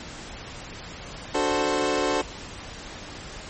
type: chord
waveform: 25% pulse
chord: D dominant seventh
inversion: none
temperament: equal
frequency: 293.7 / 370 / 440 / 523.3 Hz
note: D4 / F#4 / A4 / C5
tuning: 0 / 0 / 0 / 0 cents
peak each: -24 dBFS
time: 1.34-2.22 s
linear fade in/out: 10 ms
effects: pink hiss -39 dBFS RMS until 3.49 s + MP3 32 kbps